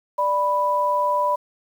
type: tone pair together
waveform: sine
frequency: 589.9 / 987.8 Hz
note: D5 / B5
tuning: +8 / 0 cents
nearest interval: major sixth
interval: 892 cents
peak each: -23 / -19 dBFS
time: 0.18-1.36 s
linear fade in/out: 10 ms
effects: 8-bit